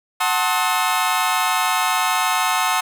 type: chord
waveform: sawtooth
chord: F# diminished seventh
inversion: none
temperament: just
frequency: 740 / 888 / 1065.6 / 1278.7 Hz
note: F#5 / A5 / C6 / Eb6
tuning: 0 / +16 / +31 / +47 cents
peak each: -19 dBFS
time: 0.2-2.81 s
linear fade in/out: 10 ms
effects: none